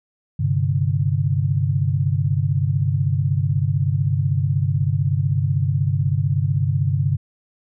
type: chord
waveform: sine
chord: G suspended fourth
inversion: none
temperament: equal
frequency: 98 / 130.81 / 146.83 Hz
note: G2 / C3 / D3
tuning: 0 / 0 / 0 cents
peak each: -21 dBFS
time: 0.39-7.17 s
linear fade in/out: 10 ms
effects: none